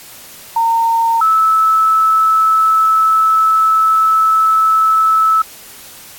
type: tone pair in turn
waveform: sine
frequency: 916 / 1305.9 Hz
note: A#5 / E6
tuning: -31 / -17 cents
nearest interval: tritone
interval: 614 cents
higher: second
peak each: -10 / -8 dBFS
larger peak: second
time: 0.56-1.21 / 1.21-5.42 s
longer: second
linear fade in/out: 5 ms
effects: white hiss -36 dBFS RMS until 6.18 s + AAC 64 kbps